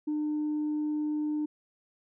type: tone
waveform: sine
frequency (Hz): 301.5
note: D4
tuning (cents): +46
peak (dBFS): -26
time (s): 0.07-1.46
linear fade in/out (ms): 10
effects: tanh soft clip ceiling -25 dBFS